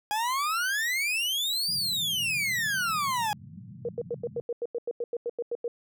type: exponential two-way sweep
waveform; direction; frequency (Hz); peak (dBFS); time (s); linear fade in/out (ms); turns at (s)
40% pulse; up then down; 820 to 4927 to 820; -25; 0.11-3.33; 0; 1.73
type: band-pass noise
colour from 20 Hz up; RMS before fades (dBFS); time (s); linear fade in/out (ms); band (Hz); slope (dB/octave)
white; -45; 1.68-4.41; 0; 100 to 200; 48
type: tone bursts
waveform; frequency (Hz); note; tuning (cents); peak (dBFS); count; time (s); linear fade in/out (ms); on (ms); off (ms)
sine; 474.7; A#4; +31; -27; 15; 3.85-5.68; 2; 38; 90
effects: none